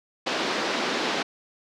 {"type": "band-pass noise", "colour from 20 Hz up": "pink", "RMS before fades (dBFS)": -27, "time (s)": [0.26, 1.23], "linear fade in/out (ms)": 10, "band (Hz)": [240, 5100], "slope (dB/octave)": 24, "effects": []}